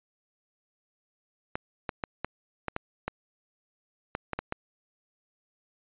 clicks, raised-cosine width 0.5 ms, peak -15 dBFS, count 11, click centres 1.555 / 1.892 / 2.038 / 2.246 / 2.683 / 2.764 / 3.08 / 4.151 / 4.333 / 4.39 / 4.524 s, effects resampled to 8000 Hz

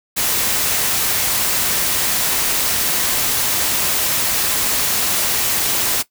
white noise, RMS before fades -18 dBFS, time 0.16-6.03 s, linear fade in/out 20 ms, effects noise-tail reverb RT60 0.1 s tail -17 dB re dry

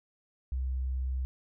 sine tone, 64.6 Hz, C2, 21 cents flat, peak -29 dBFS, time 0.52-1.25 s, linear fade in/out 0 ms, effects none

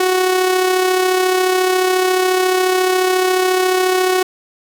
sawtooth tone with amplitude modulation, 370 Hz, F#4, in tune, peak -7 dBFS, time 0-4.23 s, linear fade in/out 5 ms, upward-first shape sine, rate 34.2 Hz, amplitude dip 40%, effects none

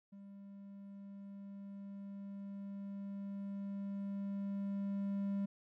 triangle tone with level ramp, 198.7 Hz, G3, 24 cents sharp, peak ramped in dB -49 to -32 dBFS, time 0.12-5.46 s, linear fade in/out 10 ms, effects none

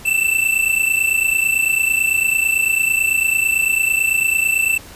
square tone pair together, 2648 / 2677 Hz, E7 / E7, +7 / +26 cents, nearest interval unison, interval 19 cents, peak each -18 dBFS, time 0.05-4.78 s, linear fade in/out 10 ms, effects pink hiss -39 dBFS RMS until 4.95 s + resampled to 32000 Hz

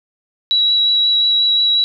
sine tone with vibrato, 3898 Hz, B7, 23 cents flat, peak -11 dBFS, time 0.51-1.84 s, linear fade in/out 0 ms, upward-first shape sine, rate 5.6 Hz, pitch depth 10 cents each way, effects none

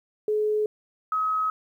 sine tone pair in turn, 425.3 / 1274.5 Hz, G#4 / D#6, +41 / +41 cents, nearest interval octave + perfect fifth, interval 1900 cents, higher second, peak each -21 / -22 dBFS, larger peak first, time 0.28-0.66 / 1.12-1.5 s, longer neither, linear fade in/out 2 ms, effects 10-bit

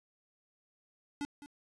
square tone with echo, 288.3 Hz, D4, 32 cents flat, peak -35 dBFS, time 1.21-1.25 s, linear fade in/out 0 ms, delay 210 ms, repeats 1, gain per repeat -13 dB, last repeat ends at 1.46 s, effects resampled to 22050 Hz + 11-bit

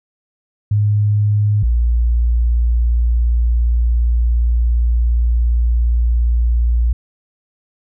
sine tone pair in turn, 104.3 / 58.65 Hz, G#2 / A#1, +8 / +11 cents, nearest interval minor seventh, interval 997 cents, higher first, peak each -11 / -11 dBFS, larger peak neither, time 0.71-1.63 / 1.63-6.93 s, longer second, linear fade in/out 5 ms, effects none

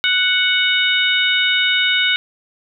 harmonic tone, 740 Hz, F#5, in tune, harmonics 2 / 3 / 4 / 5, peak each -19 / -19 / -19 / -19 dBFS, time 0.04-2.16 s, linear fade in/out 0 ms, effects none

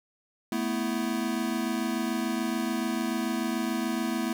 square chord, A suspended second, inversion none, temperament equal, 220 / 246.9 / 329.6 Hz, A3 / B3 / E4, 0 / 0 / 0 cents, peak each -32 / -32 / -33 dBFS, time 0.52-4.33 s, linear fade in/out 2 ms, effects 10-bit

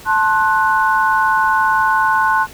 sine chord, F# diminished, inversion first, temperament equal with one note detuned, 880 / 1059.9 / 1480 Hz, A5 / C6 / F#6, 0 / +22 / 0 cents, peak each -16 dBFS, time 0.05-2.47 s, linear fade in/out 50 ms, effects pink hiss -38 dBFS RMS until 2.53 s

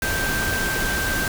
sine tone in noise, 1568 Hz, G6, in tune, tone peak -24 dBFS, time 0.02-1.28 s, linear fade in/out 2 ms, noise pink, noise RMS -25 dBFS, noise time 0.02-1.28 s, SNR -2 dB, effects none

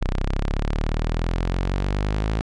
sawtooth exponential sweep, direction up, 31.1 to 55 Hz, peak -17 dBFS, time 0.01-2.41 s, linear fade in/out 0 ms, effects low-pass 5000 Hz 12 dB/octave

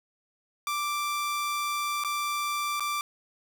sawtooth tone with dropouts, 1175 Hz, D6, 1 cent sharp, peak -24 dBFS, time 0.67-3.01 s, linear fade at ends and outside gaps 1 ms, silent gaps 2.038-2.047 / 2.797-2.805 s, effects none

